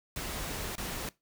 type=noise with dropouts; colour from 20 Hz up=pink; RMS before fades=-37 dBFS; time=0.16-1.09 s; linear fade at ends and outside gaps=2 ms; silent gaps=0.755-0.78 s; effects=noise-tail reverb RT60 0.2 s tail -20 dB re dry